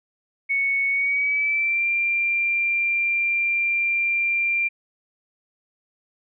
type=tone with pitch glide; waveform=sine; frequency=2217 to 2376 Hz; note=C#7 to D7; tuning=0 to +20 cents; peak=-19 dBFS; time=0.49-4.69 s; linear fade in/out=20 ms; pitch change=+120 cents; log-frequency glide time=0.89-1.88 s; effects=none